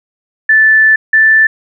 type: tone pair in turn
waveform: sine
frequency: 1755 / 1762.2 Hz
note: A6 / A6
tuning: -5 / +2 cents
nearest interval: unison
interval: 7 cents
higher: second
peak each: -4 dBFS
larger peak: neither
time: 0.49-0.96 / 1.13-1.47 s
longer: first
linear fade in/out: 5 ms
effects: none